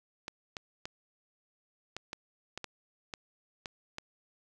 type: clicks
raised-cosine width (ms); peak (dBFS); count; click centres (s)
0.2; -21; 10; 0.281 / 0.568 / 0.855 / 1.966 / 2.131 / 2.576 / 2.643 / 3.138 / 3.658 / 3.984
effects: none